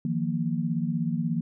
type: chord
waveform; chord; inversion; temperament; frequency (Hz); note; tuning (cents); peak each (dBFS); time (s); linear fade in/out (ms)
sine; Eb suspended second; none; equal with one note detuned; 158.1 / 174.61 / 233.1; Eb3 / F3 / Bb3; +28 / 0 / 0; -29; 0.05-1.41; 2
effects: none